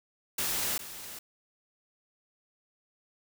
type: noise with echo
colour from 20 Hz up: white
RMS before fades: -31 dBFS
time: 0.38-0.78 s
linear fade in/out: 5 ms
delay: 410 ms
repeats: 1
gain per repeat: -12 dB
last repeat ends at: 1.19 s
effects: none